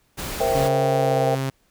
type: noise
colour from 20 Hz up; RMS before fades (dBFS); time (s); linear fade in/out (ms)
pink; -30; 0.17-0.69; 20
type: chord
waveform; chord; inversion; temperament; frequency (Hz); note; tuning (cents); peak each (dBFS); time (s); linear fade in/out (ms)
sine; C dominant seventh; third; equal; 466.2 / 523.3 / 659.3 / 784; Bb4 / C5 / E5 / G5; 0 / 0 / 0 / 0; -24; 0.4-1.35; 5
type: tone with pitch glide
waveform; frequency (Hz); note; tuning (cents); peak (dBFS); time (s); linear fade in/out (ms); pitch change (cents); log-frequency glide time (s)
sawtooth; 138.2 to 134.27; C#3 to C3; -5 to +45; -19; 0.55-1.5; 5; -50; 0.88-1.37
effects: pink hiss -64 dBFS RMS until 1.7 s